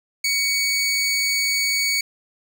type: tone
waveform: 20% pulse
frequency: 2242 Hz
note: C#7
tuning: 19 cents sharp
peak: -14 dBFS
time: 0.24-2.01 s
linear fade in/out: 5 ms
effects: none